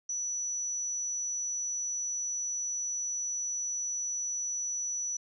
sine tone, 5920 Hz, F#8, in tune, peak -31 dBFS, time 0.09-5.17 s, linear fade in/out 5 ms, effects none

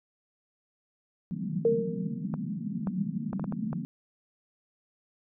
white band-pass noise, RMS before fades -33 dBFS, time 1.31-3.85 s, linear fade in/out 0 ms, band 160 to 220 Hz, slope 48 dB/octave
sine tone with exponential decay, 461.1 Hz, A#4, 19 cents flat, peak -18 dBFS, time 1.65-2.25 s, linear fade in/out 2 ms, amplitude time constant 130 ms
clicks, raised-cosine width 1 ms, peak -23 dBFS, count 7, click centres 2.34 / 2.872 / 3.331 / 3.396 / 3.442 / 3.524 / 3.73 s
effects none

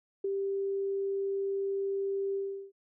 sine tone with ADSR envelope, 393.2 Hz, G4, 5 cents sharp, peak -26 dBFS, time 0.24-2.72 s, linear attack 7 ms, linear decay 8 ms, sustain -3 dB, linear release 370 ms, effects none

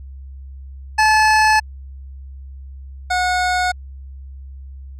25% pulse tone pair in turn, 864 / 728.2 Hz, A5 / F#5, -32 / -28 cents, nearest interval minor third, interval 296 cents, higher first, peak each -7 / -12 dBFS, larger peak first, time 0.98-1.6 / 3.1-3.72 s, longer neither, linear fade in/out 10 ms, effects added 67 Hz sine -32 dBFS peak until 4.99 s + low-pass 7000 Hz 12 dB/octave

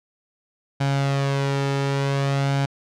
sawtooth tone with flanger, 138.59 Hz, C#3, in tune, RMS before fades -22 dBFS, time 0.8-2.66 s, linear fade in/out 10 ms, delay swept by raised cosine 1.3 to 2.27 ms, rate 0.54 Hz, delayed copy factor +0.5, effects low-pass 6000 Hz 12 dB/octave

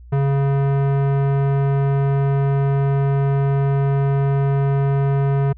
sine tone with tanh clipping, 138.59 Hz, C#3, in tune, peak -17 dBFS, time 0.12-5.53 s, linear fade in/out 10 ms, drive 18 dB, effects added 60 Hz sine -38 dBFS peak until 5.57 s

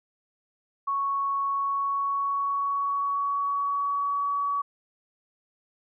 sine tone with pitch glide, 1108.7 to 1134 Hz, C#6 to C#6, 0 to +39 cents, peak -24 dBFS, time 0.87-4.62 s, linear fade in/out 10 ms, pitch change +39 cents, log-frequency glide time 1.45-4.29 s, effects none

